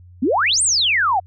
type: exponential two-way sweep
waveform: sine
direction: up then down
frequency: 220 to 9190 to 697 Hz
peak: -14 dBFS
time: 0.22-1.2 s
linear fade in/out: 10 ms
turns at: 0.62 s
effects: added 89 Hz sine -41 dBFS peak until 1.26 s